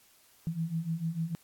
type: beating tone pair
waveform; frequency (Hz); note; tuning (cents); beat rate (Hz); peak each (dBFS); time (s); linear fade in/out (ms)
sine; 160 / 166.7; D#3 / E3; +49 / +20; 6.7; -35 / -32; 0.47-1.35; 0
effects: white hiss -62 dBFS RMS until 1.43 s + AAC 64 kbps